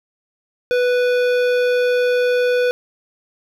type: tone with hard clipping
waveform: triangle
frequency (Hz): 493.9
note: B4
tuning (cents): 0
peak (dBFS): -16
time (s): 0.71-2.71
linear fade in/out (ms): 0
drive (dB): 18
effects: none